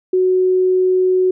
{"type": "tone", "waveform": "sine", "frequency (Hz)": 370, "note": "F#4", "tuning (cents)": 0, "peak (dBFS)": -11, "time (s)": [0.13, 1.31], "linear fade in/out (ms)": 5, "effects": []}